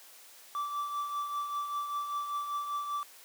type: tone with tremolo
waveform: triangle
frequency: 1164 Hz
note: D6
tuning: 16 cents flat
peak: -28 dBFS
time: 0.55-3.03 s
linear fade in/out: 0 ms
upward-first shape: triangle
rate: 5.1 Hz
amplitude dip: 55%
effects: white hiss -54 dBFS RMS until 3.24 s + high-pass 400 Hz 12 dB/octave